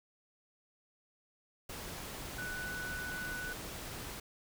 sine tone in noise, 1486 Hz, F#6, 7 cents sharp, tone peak -39 dBFS, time 2.38-3.53 s, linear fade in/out 5 ms, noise pink, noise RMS -44 dBFS, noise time 1.69-4.2 s, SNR +2 dB, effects none

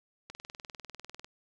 click train, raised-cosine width 0.2 ms, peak -26 dBFS, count 20, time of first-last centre 0.3-1.245 s, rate 20.1 Hz, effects none

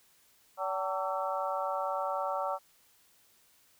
harmonic tone with a mistuned harmonic, 190.4 Hz, F#3, 50 cents sharp, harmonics 3 / 4 / 5 / 6 / 7, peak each -35 / -36 / -37 / -38 / -38 dBFS, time 0.57-2.59 s, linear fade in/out 50 ms, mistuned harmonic 5, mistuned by -87 cents, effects white hiss -65 dBFS RMS until 3.79 s

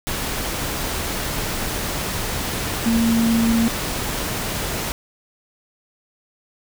sine tone in noise, 229 Hz, A#3, 31 cents flat, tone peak -15 dBFS, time 2.86-3.68 s, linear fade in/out 0 ms, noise pink, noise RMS -25 dBFS, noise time 0.07-4.92 s, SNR +7 dB, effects none

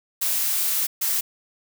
blue noise bursts at uneven times, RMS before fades -23 dBFS, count 2, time 0.21-0.87 / 1.01-1.21 s, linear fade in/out 10 ms, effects none

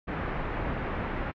pink low-pass noise, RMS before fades -32 dBFS, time 0.07-1.32 s, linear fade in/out 20 ms, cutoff 2100 Hz, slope 24 dB/octave, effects AAC 64 kbps

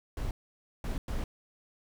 brown noise bursts at uneven times, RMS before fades -33 dBFS, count 3, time 0.17-0.31 / 0.84-0.98 / 1.08-1.24 s, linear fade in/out 2 ms, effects none

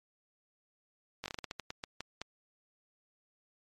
slowing click train, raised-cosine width 0.2 ms, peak -21 dBFS, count 13, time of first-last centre 1.24-2.216 s, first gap 18 ms, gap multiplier 1.25, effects MP3 64 kbps

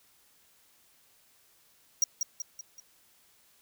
square tone with echo, 5710 Hz, F8, 37 cents sharp, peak -21 dBFS, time 2.02-2.04 s, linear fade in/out 2 ms, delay 190 ms, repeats 4, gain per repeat -6 dB, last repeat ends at 2.8 s, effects white hiss -64 dBFS RMS until 3.61 s

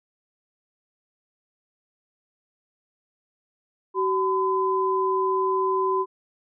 sine tone pair together, 379.3 / 1012.6 Hz, F#4 / B5, +43 / +43 cents, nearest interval octave + perfect fourth, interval 1700 cents, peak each -23 / -23 dBFS, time 3.94-6.06 s, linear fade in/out 50 ms, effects none

